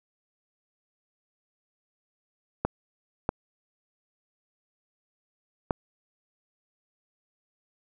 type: clicks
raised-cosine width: 1 ms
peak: -10 dBFS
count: 3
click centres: 2.65 / 3.291 / 5.708 s
effects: none